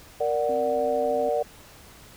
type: chord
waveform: sine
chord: Bb augmented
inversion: none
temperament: equal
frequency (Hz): 466.2 / 587.3 / 740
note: Bb4 / D5 / F#5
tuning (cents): 0 / 0 / 0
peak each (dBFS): -26 / -25 / -28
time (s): 0.2-1.43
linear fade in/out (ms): 10
type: tone with vibrato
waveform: sine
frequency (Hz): 262.1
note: C4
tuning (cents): +3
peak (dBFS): -34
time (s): 0.49-1.29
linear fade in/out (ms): 2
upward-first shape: square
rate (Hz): 13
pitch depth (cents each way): 15
effects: pink hiss -49 dBFS RMS until 2.16 s